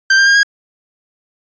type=tone with pitch steps; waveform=45% pulse; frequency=1568 / 1590.8 / 1613.9 / 1637.4 Hz; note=G6 / G6 / G6 / G#6; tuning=0 / +25 / +50 / -25 cents; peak=-7 dBFS; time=0.1-0.432 s; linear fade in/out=5 ms; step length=83 ms; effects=resampled to 16000 Hz